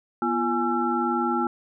sine tone cluster, 242.6 / 343.7 / 834 / 1345 Hz, B3 / F4 / G#5 / E6, -31 / -28 / +7 / +34 cents, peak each -27 dBFS, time 0.22-1.47 s, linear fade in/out 2 ms, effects none

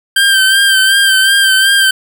25% pulse tone with vibrato, 1570 Hz, G6, 2 cents sharp, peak -3 dBFS, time 0.16-1.91 s, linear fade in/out 5 ms, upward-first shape sine, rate 2.7 Hz, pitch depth 38 cents each way, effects none

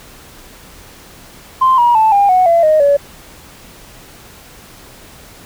sine tone with pitch steps, 1043 / 956.4 / 877.1 / 804.3 / 737.5 / 676.3 / 620.2 / 568.7 Hz, C6 / A#5 / A5 / G5 / F#5 / E5 / D#5 / C#5, -6 / +44 / -6 / +44 / -6 / +44 / -6 / +44 cents, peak -6 dBFS, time 1.61-2.97 s, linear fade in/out 10 ms, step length 170 ms, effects tanh soft clip ceiling -2 dBFS + pink hiss -39 dBFS RMS until 5.45 s

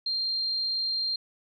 sine tone, 4186 Hz, C8, in tune, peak -26 dBFS, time 0.06-1.16 s, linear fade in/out 5 ms, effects none

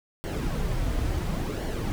brown noise with flanger, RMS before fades -28 dBFS, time 0.24-1.92 s, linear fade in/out 0 ms, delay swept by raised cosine 0.79 to 5.29 ms, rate 0.71 Hz, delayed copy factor -0.55, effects none

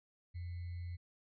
sine tone with sample-and-hold, 87.4 Hz, F2, 2 cents sharp, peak -40 dBFS, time 0.34-0.97 s, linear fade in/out 20 ms, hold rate 2100 Hz, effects resampled to 11025 Hz

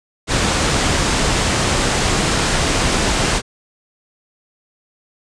pink low-pass noise, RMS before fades -17 dBFS, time 0.27-3.42 s, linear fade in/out 50 ms, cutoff 9000 Hz, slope 48 dB/octave, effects none

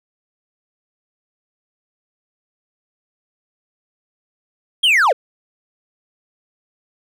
triangle linear sweep, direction down, 3322 to 415.3 Hz, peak -9 dBFS, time 4.83-5.13 s, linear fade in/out 10 ms, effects none

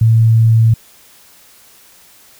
sine tone, 113 Hz, A2, 47 cents sharp, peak -6 dBFS, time 0.01-0.74 s, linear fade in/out 5 ms, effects white hiss -45 dBFS RMS until 2.39 s

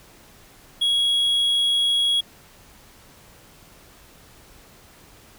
triangle tone, 3322 Hz, G#7, in tune, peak -16 dBFS, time 0.81-2.21 s, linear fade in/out 10 ms, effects pink hiss -50 dBFS RMS until 5.38 s

